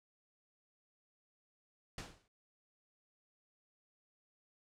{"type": "noise with exponential decay", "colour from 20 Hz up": "pink", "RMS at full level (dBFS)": -41, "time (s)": [1.98, 2.28], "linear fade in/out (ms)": 2, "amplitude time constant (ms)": 64, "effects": ["low-pass 7000 Hz 12 dB/octave"]}